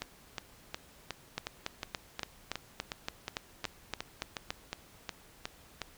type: two click trains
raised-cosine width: 0.2 ms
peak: -16 / -18 dBFS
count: 12 / 17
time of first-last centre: 1.38-4.505 / 0.02-5.817 s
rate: 3.52 / 2.76 Hz
effects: pink hiss -58 dBFS RMS until 5.97 s